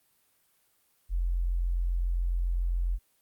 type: tone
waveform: sine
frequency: 43.65 Hz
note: F1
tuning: in tune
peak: -25 dBFS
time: 1.09-2.99 s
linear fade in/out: 50 ms
effects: white hiss -69 dBFS RMS until 3.21 s + Opus 32 kbps